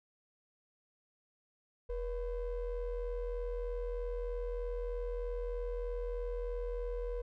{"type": "ring-modulated tone", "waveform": "triangle", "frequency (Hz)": 261.6, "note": "C4", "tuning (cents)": 0, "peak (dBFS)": -30, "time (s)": [1.89, 7.22], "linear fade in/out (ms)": 10, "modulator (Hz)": 220, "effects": []}